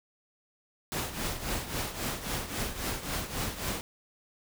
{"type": "noise with tremolo", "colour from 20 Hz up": "pink", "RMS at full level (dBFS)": -31, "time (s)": [0.92, 3.81], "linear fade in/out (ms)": 0, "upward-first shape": "triangle", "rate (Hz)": 3.7, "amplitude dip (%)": 75, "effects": []}